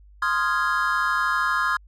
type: chord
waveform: triangle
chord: F minor seventh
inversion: second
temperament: equal with one note detuned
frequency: 1043.5 / 1244.5 / 1396.9 / 1661.2 Hz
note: C6 / Eb6 / F6 / Ab6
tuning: -5 / 0 / 0 / 0 cents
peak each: -24 dBFS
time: 0.22-1.77 s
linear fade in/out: 5 ms
effects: added 50 Hz sine -47 dBFS peak until 1.87 s